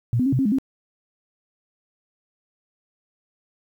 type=tone with pitch steps; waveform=sine; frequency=118.3 / 251.5 / 273.6 / 129 / 268.5 / 207.8 / 267.9 Hz; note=A#2 / B3 / C#4 / C3 / C4 / G#3 / C4; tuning=+26 / +32 / -23 / -24 / +45 / +1 / +41 cents; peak=-17 dBFS; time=0.13-0.585 s; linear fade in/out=0 ms; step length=65 ms; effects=9-bit